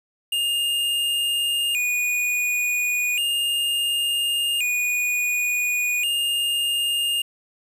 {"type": "tone with vibrato", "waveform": "square", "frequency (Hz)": 2637, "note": "E7", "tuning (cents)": 0, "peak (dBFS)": -21, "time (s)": [0.32, 7.22], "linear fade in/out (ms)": 5, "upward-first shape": "square", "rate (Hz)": 0.35, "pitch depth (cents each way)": 120, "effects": ["8-bit"]}